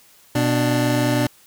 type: tone pair together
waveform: 25% pulse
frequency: 123.5 / 295.4 Hz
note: B2 / D4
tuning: 0 / +10 cents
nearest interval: octave + minor third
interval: 1510 cents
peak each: -16 dBFS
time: 0.35-1.27 s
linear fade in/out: 5 ms
effects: white hiss -52 dBFS RMS until 1.46 s